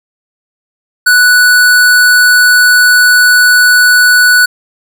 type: tone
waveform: square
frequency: 1480 Hz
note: F#6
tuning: in tune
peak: -4 dBFS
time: 1.06-4.46 s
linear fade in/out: 10 ms
effects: none